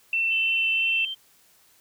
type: tone with vibrato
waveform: sine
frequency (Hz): 2681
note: E7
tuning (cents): +29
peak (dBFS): -21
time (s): 0.13-1.05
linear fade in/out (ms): 2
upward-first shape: triangle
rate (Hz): 3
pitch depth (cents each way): 8
type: tone with pitch glide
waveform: sine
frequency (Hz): 3065 to 3135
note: G7 to G7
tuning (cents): -40 to -1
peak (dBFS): -29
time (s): 0.3-1.15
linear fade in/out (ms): 20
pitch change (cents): +39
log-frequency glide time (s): 0.69-1.04
effects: white hiss -59 dBFS RMS until 1.8 s